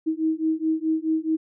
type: beating tone pair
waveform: sine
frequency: 315.8 / 320.5 Hz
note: D#4 / E4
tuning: +26 / -49 cents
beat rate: 4.7 Hz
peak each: -24 dBFS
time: 0.06-1.37 s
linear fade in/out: 20 ms
effects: none